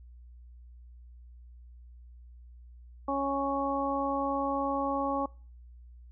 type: harmonic tone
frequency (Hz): 276.9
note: C#4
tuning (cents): -2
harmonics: 1 / 2 / 3 / 4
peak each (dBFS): -33 / -33 / -33 / -33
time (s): 3.08-5.26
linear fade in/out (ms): 5
effects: noise-tail reverb RT60 0.4 s tail -23 dB re dry + added 60 Hz sine -48 dBFS peak until 6.11 s